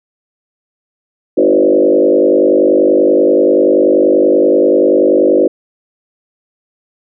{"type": "tone with frequency modulation", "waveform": "sine", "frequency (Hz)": 432.2, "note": "A4", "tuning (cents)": -31, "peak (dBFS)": -6, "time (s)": [1.37, 5.48], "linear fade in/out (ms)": 10, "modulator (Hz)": 50.4, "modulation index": 2.7, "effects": []}